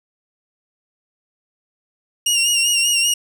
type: tone with vibrato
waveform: 20% pulse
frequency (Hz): 2815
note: F7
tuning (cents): +13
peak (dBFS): -9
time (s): 2.26-3.14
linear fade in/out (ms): 5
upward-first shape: sine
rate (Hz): 5.1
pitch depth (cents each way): 51
effects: none